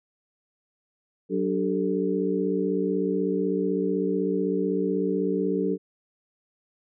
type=tone cluster; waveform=sine; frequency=187.4 / 293 / 388.6 / 444.6 Hz; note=F#3 / D4 / G4 / A4; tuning=+22 / -4 / -15 / +18 cents; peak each=-28 dBFS; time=1.29-5.78 s; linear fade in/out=50 ms; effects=none